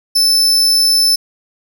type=tone; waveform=40% pulse; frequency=5274 Hz; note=E8; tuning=in tune; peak=-8 dBFS; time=0.15-1.16 s; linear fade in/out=10 ms; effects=none